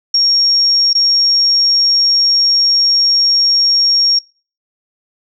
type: tone with dropouts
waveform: sine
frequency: 5560 Hz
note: F8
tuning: 9 cents flat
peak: -8 dBFS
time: 0.14-4.19 s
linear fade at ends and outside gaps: 5 ms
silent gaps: 0.932-0.95 s
effects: noise-tail reverb RT60 0.4 s tail -25 dB re dry